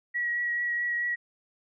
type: tone with vibrato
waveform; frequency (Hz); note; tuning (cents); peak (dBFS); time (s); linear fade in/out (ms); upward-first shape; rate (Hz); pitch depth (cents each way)
sine; 1917; A#6; +48; -26; 0.14-1.16; 20; triangle; 4.6; 17
effects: none